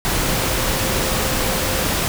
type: tone in noise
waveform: sine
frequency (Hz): 523.3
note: C5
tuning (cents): 0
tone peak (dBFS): -29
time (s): 0.23-1.84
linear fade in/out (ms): 0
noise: pink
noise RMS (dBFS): -20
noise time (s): 0.05-2.08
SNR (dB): -12
effects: none